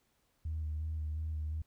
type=tone with vibrato; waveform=sine; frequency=77.78 Hz; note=D#2; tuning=in tune; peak=-33 dBFS; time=0.45-1.62 s; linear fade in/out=5 ms; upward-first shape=square; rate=2.8 Hz; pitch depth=23 cents each way; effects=tanh soft clip ceiling -30 dBFS + pink hiss -75 dBFS RMS until 1.66 s